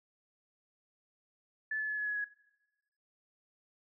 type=tone with pitch steps; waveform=sine; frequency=1737 / 1724 / 1711.1 / 1698.3 / 1685.6 / 1673 Hz; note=A6 / A6 / A6 / G#6 / G#6 / G#6; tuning=-23 / -36 / -49 / +38 / +25 / +12 cents; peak=-32 dBFS; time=1.71-2.244 s; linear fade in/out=5 ms; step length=89 ms; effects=noise-tail reverb RT60 1.0 s tail -20 dB re dry